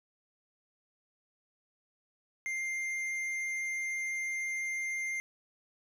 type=tone with tanh clipping; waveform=sine; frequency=2102 Hz; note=C7; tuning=7 cents sharp; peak=-34 dBFS; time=2.46-5.2 s; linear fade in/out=0 ms; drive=9 dB; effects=none